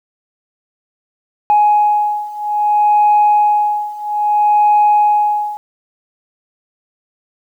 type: beating tone pair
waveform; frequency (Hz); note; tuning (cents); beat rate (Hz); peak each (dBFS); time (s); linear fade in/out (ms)
sine; 836 / 836.61; G#5 / G#5; +11 / +12; 0.61; -13 / -11; 1.5-5.57; 0
effects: tanh soft clip ceiling -4 dBFS + 8-bit